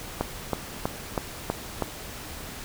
click train, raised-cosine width 1 ms, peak -10 dBFS, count 6, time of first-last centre 0.21-1.823 s, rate 3.1 Hz, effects pink hiss -39 dBFS RMS until 2.64 s

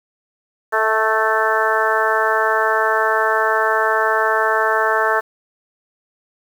harmonic tone with a mistuned harmonic, 220 Hz, A3, in tune, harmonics 2 / 3 / 4 / 5 / 6 / 7 / 8, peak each -22 / -22 / -22 / -22 / -22 / -22 / -22 dBFS, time 0.72-5.21 s, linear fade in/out 20 ms, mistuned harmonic 3, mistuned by -15 cents, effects 7-bit

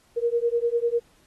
sine beating tone pair, 466.2 / 476.2 Hz, A#4 / A#4, 0 / +37 cents, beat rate 10 Hz, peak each -24 dBFS, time 0.16-1 s, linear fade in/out 20 ms, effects pink hiss -61 dBFS RMS until 1.26 s + AAC 32 kbps

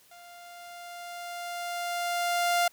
sawtooth tone with level ramp, 698.5 Hz, F5, in tune, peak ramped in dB -45 to -18 dBFS, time 0.11-2.68 s, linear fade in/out 5 ms, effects white hiss -60 dBFS RMS until 2.72 s

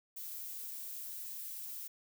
violet noise, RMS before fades -44 dBFS, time 0.16-1.88 s, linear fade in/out 10 ms, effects none

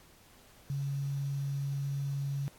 sine tone with quantisation, 139.5 Hz, C#3, 11 cents sharp, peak -31 dBFS, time 0.7-2.48 s, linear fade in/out 0 ms, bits 9, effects pink hiss -59 dBFS RMS until 2.58 s + AAC 64 kbps

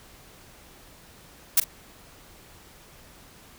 blue noise with echo, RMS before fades -17 dBFS, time 1.57-1.6 s, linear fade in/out 5 ms, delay 42 ms, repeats 1, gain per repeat -14 dB, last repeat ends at 1.642 s, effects pink hiss -51 dBFS RMS until 3.58 s

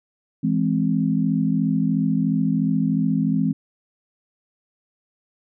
sine chord, E augmented, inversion none, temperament equal, 164.81 / 207.7 / 261.6 Hz, E3 / G#3 / B#3, 0 / 0 / 0 cents, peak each -22 dBFS, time 0.43-3.53 s, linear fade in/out 10 ms, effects none

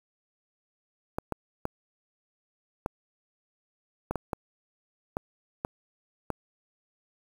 clicks, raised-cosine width 1 ms, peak -15 dBFS, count 10, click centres 1.185 / 1.323 / 1.654 / 2.861 / 4.11 / 4.157 / 4.332 / 5.169 / 5.649 / 6.303 s, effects 7-bit

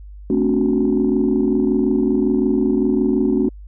sine chord, D dominant seventh, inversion second, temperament equal with one note detuned, 220 / 261.6 / 287 / 370 Hz, A3 / C4 / D4 / F#4, 0 / 0 / -40 / 0 cents, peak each -19 dBFS, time 0.3-3.49 s, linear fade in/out 2 ms, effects tanh soft clip ceiling -7 dBFS + added 50 Hz sine -34 dBFS peak until 3.67 s

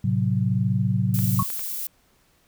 sine chord, F# diminished, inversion first, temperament equal, 110 / 130.81 / 185 Hz, A2 / C3 / F#3, 0 / 0 / 0 cents, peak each -23 / -24 / -24 dBFS, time 0.04-1.43 s, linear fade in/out 5 ms
violet noise, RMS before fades -30 dBFS, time 1.14-1.87 s, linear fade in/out 2 ms
clicks, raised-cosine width 0.3 ms, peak -23 dBFS, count 3, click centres 1.19 / 1.502 / 1.594 s
sine tone with exponential decay, 1100 Hz, C#6, 14 cents flat, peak -17 dBFS, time 1.39-1.47 s, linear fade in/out 5 ms, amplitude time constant 17 ms
effects pink hiss -62 dBFS RMS until 2.47 s

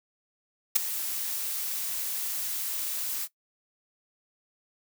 blue noise with ADSR envelope, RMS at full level -18 dBFS, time 0.75-3.28 s, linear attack 13 ms, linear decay 8 ms, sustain -14 dB, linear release 46 ms, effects noise-tail reverb RT60 0.1 s tail -18 dB re dry

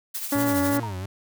blue noise with tremolo, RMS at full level -29 dBFS, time 0.14-0.78 s, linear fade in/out 10 ms, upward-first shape triangle, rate 12 Hz, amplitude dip 60%
harmonic tone, 283.1 Hz, C#4, 37 cents sharp, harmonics 1 / 2 / 3 / 4 / 5 / 6 / 7, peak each -22 / -28 / -32 / -34 / -36 / -38 / -39 dBFS, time 0.32-0.8 s, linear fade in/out 5 ms
40% pulse tone with vibrato, 103.83 Hz, G#2, in tune, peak -29 dBFS, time 0.35-1.06 s, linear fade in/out 5 ms, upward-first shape sine, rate 2.8 Hz, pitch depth 220 cents each way
sine tone with exponential decay, 931 Hz, A#5, 2 cents flat, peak -27 dBFS, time 0.83-1.06 s, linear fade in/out 2 ms, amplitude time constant 49 ms
effects none

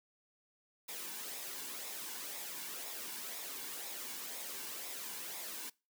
white noise with flanger, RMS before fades -44 dBFS, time 0.88-5.7 s, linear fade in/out 10 ms, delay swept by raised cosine 0.66 to 1.61 ms, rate 2 Hz, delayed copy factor -0.5, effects noise-tail reverb RT60 0.3 s tail -24 dB re dry + high-pass 200 Hz 12 dB/octave

